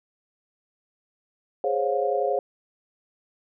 sine chord, Db major seventh, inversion second, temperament equal with one note detuned, 415.3 / 523.3 / 554.4 / 709.4 Hz, Ab4 / C5 / Db5 / F5, 0 / 0 / 0 / +27 cents, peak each -27 dBFS, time 1.64-2.39 s, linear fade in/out 2 ms, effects none

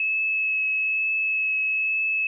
sine tone with vibrato, 2589 Hz, E7, 32 cents flat, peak -21 dBFS, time 0-2.27 s, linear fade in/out 2 ms, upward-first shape triangle, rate 1.1 Hz, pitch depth 12 cents each way, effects none

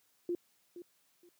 sine tone with echo, 349.2 Hz, F4, in tune, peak -31 dBFS, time 0.29-0.35 s, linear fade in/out 2 ms, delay 470 ms, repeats 2, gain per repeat -13 dB, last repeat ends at 1.29 s, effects white hiss -72 dBFS RMS until 1.39 s + high-pass 100 Hz 12 dB/octave

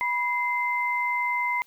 sine tone pair together, 979.3 / 2075 Hz, B5 / C7, -15 / -15 cents, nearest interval octave + minor second, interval 1300 cents, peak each -26 dBFS, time 0.01-1.62 s, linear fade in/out 0 ms, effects white hiss -60 dBFS RMS until 1.66 s

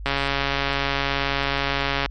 click train, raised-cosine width 0.3 ms, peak -6 dBFS, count 279, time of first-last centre 0.06-2.06 s, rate 139 Hz, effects added 50 Hz sine -31 dBFS peak until 2.1 s + MP3 48 kbps

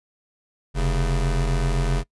square tone pair together, 43.47 / 138 Hz, F1 / C#3, -7 / -7 cents, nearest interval octave + minor sixth, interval 2000 cents, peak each -21 / -26 dBFS, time 0.74-2.04 s, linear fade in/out 50 ms, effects noise-tail reverb RT60 0.1 s tail -23 dB re dry + resampled to 24000 Hz

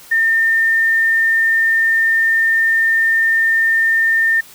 sine tone, 1810 Hz, A6, 48 cents sharp, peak -11 dBFS, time 0.11-4.41 s, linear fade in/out 10 ms, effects white hiss -41 dBFS RMS until 4.54 s

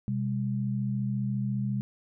sine tone pair together, 127.04 / 201.5 Hz, B2 / G3, +49 / +48 cents, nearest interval minor sixth, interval 799 cents, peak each -29 / -30 dBFS, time 0.08-1.81 s, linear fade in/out 0 ms, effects none

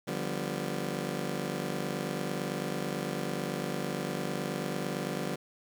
20% pulse chord, G dominant seventh, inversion second, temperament just, 147 / 176.4 / 196 / 245 Hz, D3 / F3 / G3 / B3, +2 / +18 / 0 / -14 cents, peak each -33 dBFS, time 0.07-5.36 s, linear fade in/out 10 ms, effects 10-bit

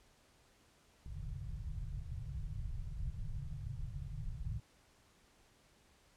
pink low-pass noise, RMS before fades -42 dBFS, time 1.06-4.6 s, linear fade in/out 2 ms, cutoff 160 Hz, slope 96 dB/octave, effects pink hiss -68 dBFS RMS until 6.16 s + low-pass 10000 Hz 12 dB/octave

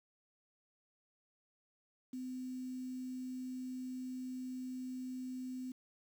sine tone with quantisation, 255.3 Hz, C4, 42 cents flat, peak -40 dBFS, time 2.13-5.72 s, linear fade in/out 5 ms, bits 10, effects none

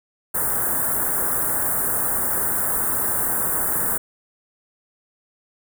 white band-stop noise, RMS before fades -22 dBFS, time 0.34-3.98 s, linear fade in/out 10 ms, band 1700 to 8400 Hz, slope 48 dB/octave, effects none

